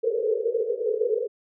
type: band-pass noise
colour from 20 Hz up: pink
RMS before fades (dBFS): -25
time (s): 0.03-1.28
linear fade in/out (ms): 20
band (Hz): 430 to 490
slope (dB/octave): 96
effects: none